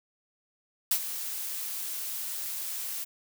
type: noise with ADSR envelope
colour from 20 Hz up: blue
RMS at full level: -23 dBFS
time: 0.91-3.05 s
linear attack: 4 ms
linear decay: 70 ms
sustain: -12 dB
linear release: 21 ms
effects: none